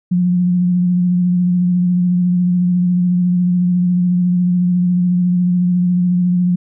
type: tone with vibrato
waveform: sine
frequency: 178.5 Hz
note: F3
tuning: 38 cents sharp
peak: -11 dBFS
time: 0.11-6.56 s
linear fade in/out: 10 ms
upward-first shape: sine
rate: 14 Hz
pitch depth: 24 cents each way
effects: none